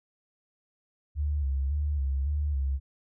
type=tone with vibrato; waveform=sine; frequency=70.7 Hz; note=C#2; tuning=35 cents sharp; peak=-25 dBFS; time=1.15-2.8 s; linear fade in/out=50 ms; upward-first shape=square; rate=1.8 Hz; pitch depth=70 cents each way; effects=none